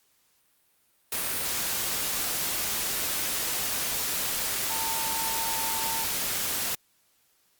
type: tone in noise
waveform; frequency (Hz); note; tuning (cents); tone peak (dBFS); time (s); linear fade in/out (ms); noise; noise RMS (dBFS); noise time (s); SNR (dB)
sine; 901; A5; +41; -33; 4.7-6.04; 2; white; -29; 1.12-6.75; -7
effects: white hiss -67 dBFS RMS until 7.59 s + Opus 48 kbps